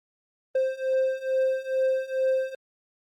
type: beating tone pair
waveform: triangle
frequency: 523.3 / 525.6 Hz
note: C5 / C5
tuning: 0 / +8 cents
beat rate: 2.3 Hz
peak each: -25 / -23 dBFS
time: 0.55-2.55 s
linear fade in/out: 5 ms
effects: Opus 24 kbps